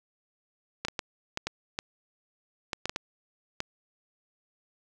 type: clicks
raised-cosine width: 0.2 ms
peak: -13 dBFS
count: 11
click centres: 0.85 / 0.884 / 0.992 / 1.374 / 1.47 / 1.789 / 2.732 / 2.856 / 2.895 / 2.961 / 3.604 s
effects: none